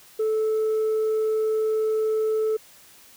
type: tone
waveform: sine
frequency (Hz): 436.4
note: A4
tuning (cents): -14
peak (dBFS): -18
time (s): 0.19-2.57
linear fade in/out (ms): 10
effects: tanh soft clip ceiling -19 dBFS + white hiss -51 dBFS RMS until 3.16 s